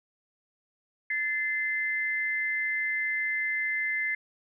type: tone pair together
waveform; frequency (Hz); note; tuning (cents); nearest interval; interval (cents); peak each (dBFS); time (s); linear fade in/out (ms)
sine; 1746 / 2071; A6 / C7; -14 / -18; minor third; 296; -31 / -28; 1.1-4.15; 5
effects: none